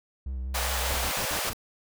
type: tone with vibrato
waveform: triangle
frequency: 64.5 Hz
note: C2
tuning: 24 cents flat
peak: -28 dBFS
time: 0.26-1.09 s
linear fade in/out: 5 ms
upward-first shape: square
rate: 5 Hz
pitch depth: 35 cents each way
type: high-pass noise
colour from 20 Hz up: pink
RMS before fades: -30 dBFS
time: 0.54-1.5 s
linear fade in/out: 10 ms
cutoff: 490 Hz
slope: 48 dB/octave
type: noise bursts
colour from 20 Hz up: pink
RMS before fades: -35 dBFS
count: 5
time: 0.89-1.532 s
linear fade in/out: 0 ms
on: 86 ms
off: 53 ms
effects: none